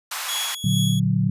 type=high-pass noise; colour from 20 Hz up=pink; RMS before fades=-29 dBFS; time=0.11-0.55 s; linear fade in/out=5 ms; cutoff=880 Hz; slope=24 dB/octave
type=tone with tremolo; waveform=sawtooth; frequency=3353 Hz; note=G#7; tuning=16 cents sharp; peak=-21 dBFS; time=0.28-1 s; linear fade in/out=10 ms; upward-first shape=sine; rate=2.4 Hz; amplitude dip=60%
type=chord; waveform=sine; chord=Bb augmented; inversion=none; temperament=equal; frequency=116.54 / 146.83 / 185 Hz; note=Bb2 / D3 / F#3; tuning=0 / 0 / 0 cents; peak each=-22 / -22 / -21 dBFS; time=0.64-1.3 s; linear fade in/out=5 ms
effects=resampled to 32000 Hz